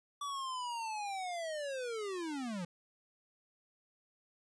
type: linear sweep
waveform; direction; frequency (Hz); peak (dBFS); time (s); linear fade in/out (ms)
square; down; 1157 to 165.9; -38; 0.21-2.65; 5
effects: resampled to 22050 Hz